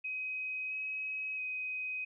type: tone with pitch steps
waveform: sine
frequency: 2525 / 2546 / 2515 Hz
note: D#7 / D#7 / D#7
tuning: +25 / +39 / +18 cents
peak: -35 dBFS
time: 0.04-2.05 s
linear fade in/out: 10 ms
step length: 670 ms
effects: none